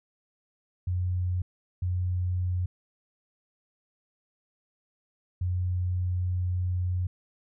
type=tone bursts at uneven times; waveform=sine; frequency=90.3 Hz; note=F#2; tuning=42 cents flat; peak=-25 dBFS; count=3; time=0.87-1.42 / 1.82-2.66 / 5.41-7.07 s; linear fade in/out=5 ms; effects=none